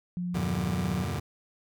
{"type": "tone with pitch glide", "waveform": "sine", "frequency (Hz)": [177.6, 180.39], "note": ["F3", "F#3"], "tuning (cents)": [29, -44], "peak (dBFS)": -29, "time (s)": [0.17, 1.04], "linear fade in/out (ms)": 0, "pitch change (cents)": 27, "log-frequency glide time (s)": [0.47, 0.8]}
{"type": "chord", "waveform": "sawtooth", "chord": "E half-diminished seventh", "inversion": "none", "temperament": "just", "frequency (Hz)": [82.41, 98.89, 118.67, 148.33], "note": ["E2", "G2", "Bb2", "D3"], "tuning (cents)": [0, 16, 31, 18], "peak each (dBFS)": -31, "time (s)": [0.34, 1.2], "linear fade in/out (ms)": 10}
{"effects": []}